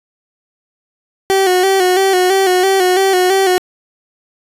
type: tone with vibrato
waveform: 30% pulse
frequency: 375.5 Hz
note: F#4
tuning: 26 cents sharp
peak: -7 dBFS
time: 1.3-3.58 s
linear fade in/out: 0 ms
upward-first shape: square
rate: 3 Hz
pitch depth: 50 cents each way
effects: resampled to 32000 Hz